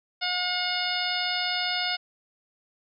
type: harmonic tone with a mistuned harmonic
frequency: 721 Hz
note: F#5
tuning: 45 cents flat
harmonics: 1 / 2 / 3 / 4 / 5 / 6 / 7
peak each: -33 / -33 / -33 / -33 / -33 / -33 / -33 dBFS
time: 0.21-1.97 s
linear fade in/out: 20 ms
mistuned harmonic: 6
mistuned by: +17 cents
effects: none